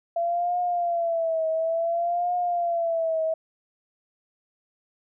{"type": "tone with vibrato", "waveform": "sine", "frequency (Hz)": 676, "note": "E5", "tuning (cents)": 43, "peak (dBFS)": -22, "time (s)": [0.16, 3.34], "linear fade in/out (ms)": 5, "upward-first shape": "triangle", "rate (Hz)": 0.57, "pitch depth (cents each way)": 100, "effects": []}